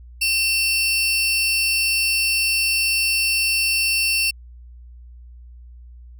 sawtooth tone pair together, 2700 / 4541 Hz, E7 / C#8, +41 / +41 cents, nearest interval major sixth, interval 900 cents, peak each -15 / -22 dBFS, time 0.21-4.31 s, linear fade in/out 10 ms, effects added 60 Hz sine -39 dBFS peak until 6.19 s

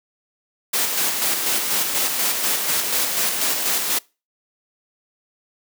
white noise with tremolo, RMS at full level -20 dBFS, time 0.73-3.99 s, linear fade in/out 10 ms, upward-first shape square, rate 4.1 Hz, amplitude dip 35%, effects noise-tail reverb RT60 0.3 s tail -25 dB re dry + high-pass 200 Hz 12 dB/octave

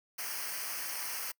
white noise with comb filter, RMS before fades -38 dBFS, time 0.18-1.32 s, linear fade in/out 10 ms, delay 0.27 ms, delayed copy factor -0.85, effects noise-tail reverb RT60 0.1 s tail -25 dB re dry

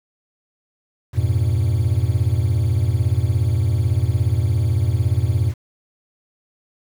triangle chord, F diminished, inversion none, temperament equal with one note detuned, 87.31 / 103.83 / 121.35 Hz, F2 / Ab2 / Cb3, 0 / 0 / -30 cents, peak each -18 dBFS, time 1.13-5.54 s, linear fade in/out 50 ms, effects 7-bit

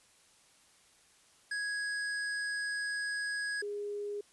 square / sine tone pair in turn, 1661.2 / 410.9 Hz, G#6 / G#4, 0 / -18 cents, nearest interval 2 octaves, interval 2418 cents, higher first, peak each -34 / -35 dBFS, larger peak first, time 1.51-3.62 / 3.62-4.21 s, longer first, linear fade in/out 5 ms, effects white hiss -64 dBFS RMS until 4.32 s + resampled to 24000 Hz

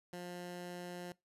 15% pulse tone, 177.1 Hz, F3, 24 cents sharp, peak -37 dBFS, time 0.13-1.12 s, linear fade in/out 2 ms, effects noise-tail reverb RT60 0.2 s tail -22 dB re dry + resampled to 32000 Hz

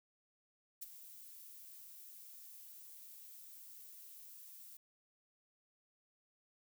violet noise with ADSR envelope, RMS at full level -43 dBFS, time 0.81-4.77 s, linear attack 16 ms, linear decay 22 ms, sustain -12 dB, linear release 4 ms, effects none

